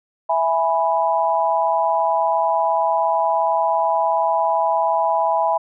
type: chord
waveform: sine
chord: E major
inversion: none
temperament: equal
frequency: 659.3 / 830.6 / 987.8 Hz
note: E5 / G#5 / B5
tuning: 0 / 0 / 0 cents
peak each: -20 dBFS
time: 0.29-5.58 s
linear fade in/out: 10 ms
effects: none